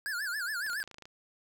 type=tone with vibrato; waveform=square; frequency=1568 Hz; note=G6; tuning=in tune; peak=-33 dBFS; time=0.06-0.83 s; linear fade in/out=0 ms; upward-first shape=sine; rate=7.2 Hz; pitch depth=200 cents each way
type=clicks; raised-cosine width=0.2 ms; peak=-31 dBFS; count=11; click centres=0.665 / 0.699 / 0.732 / 0.802 / 0.839 / 0.876 / 0.913 / 0.944 / 0.984 / 1.023 / 1.055 s
effects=10-bit